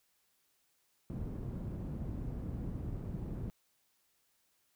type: low-pass noise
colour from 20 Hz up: white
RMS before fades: -40 dBFS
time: 1.1-3.5 s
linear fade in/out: 0 ms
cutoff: 160 Hz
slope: 12 dB/octave
effects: white hiss -75 dBFS RMS until 4.75 s